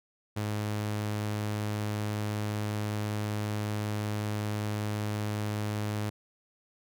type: tone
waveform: sawtooth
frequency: 105.3 Hz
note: G#2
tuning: 24 cents sharp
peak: -26 dBFS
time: 0.36-6.1 s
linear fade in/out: 10 ms
effects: none